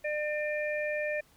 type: harmonic tone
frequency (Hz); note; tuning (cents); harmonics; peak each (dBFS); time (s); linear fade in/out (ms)
600; D5; +37; 1 / 3 / 4; -31 / -36 / -37; 0.04-1.21; 10
effects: pink hiss -63 dBFS RMS until 1.36 s